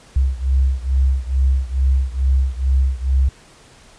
sine beating tone pair, 65.41 / 67.71 Hz, C2 / C#2, 0 / -40 cents, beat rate 2.3 Hz, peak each -16 / -18 dBFS, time 0.16-3.29 s, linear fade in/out 5 ms, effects pink hiss -47 dBFS RMS until 3.98 s + resampled to 22050 Hz

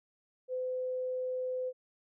sine tone, 509 Hz, C5, 48 cents flat, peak -32 dBFS, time 0.48-1.73 s, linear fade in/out 50 ms, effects none

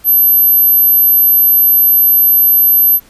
sine tone, 12390 Hz, G9, 21 cents flat, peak -5 dBFS, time 0.04-3 s, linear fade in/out 50 ms, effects pink hiss -45 dBFS RMS until 3.09 s + resampled to 32000 Hz

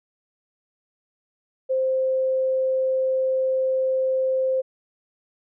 sine tone, 523 Hz, C5, 1 cent flat, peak -19 dBFS, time 1.69-4.62 s, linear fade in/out 20 ms, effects none

